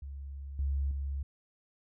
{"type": "tone with level steps", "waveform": "sine", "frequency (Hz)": 69.3, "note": "C#2", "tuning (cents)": 0, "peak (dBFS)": [-39, -28, -32], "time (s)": [0.02, 1.23], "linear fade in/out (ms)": 5, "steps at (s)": [0.59, 0.91], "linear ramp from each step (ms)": 2, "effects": []}